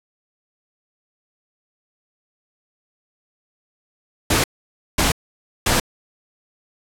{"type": "noise bursts", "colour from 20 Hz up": "pink", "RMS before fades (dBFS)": -17, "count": 3, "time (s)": [4.3, 5.8], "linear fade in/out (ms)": 5, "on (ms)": 140, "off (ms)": 540, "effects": ["low-pass 12000 Hz 12 dB/octave"]}